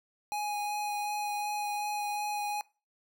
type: tone with vibrato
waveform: square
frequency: 830.6 Hz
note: G#5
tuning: in tune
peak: -32 dBFS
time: 0.32-2.61 s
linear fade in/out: 0 ms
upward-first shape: sine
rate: 2.7 Hz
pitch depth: 10 cents each way
effects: noise-tail reverb RT60 0.3 s tail -21 dB re dry